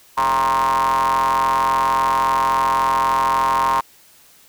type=ring-modulated tone; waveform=square; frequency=63.8 Hz; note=C2; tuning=43 cents flat; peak=-13 dBFS; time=0.17-3.81 s; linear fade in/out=10 ms; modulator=999 Hz; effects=white hiss -50 dBFS RMS until 4.48 s